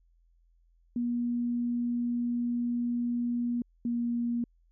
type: tone pair in turn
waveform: sine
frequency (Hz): 240 / 237.4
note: B3 / A#3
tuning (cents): -49 / +32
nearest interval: unison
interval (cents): 19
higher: first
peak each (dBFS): -27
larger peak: neither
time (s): 0.96-3.62 / 3.85-4.44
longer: first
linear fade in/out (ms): 2
effects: added 42 Hz sine -62 dBFS peak until 4.71 s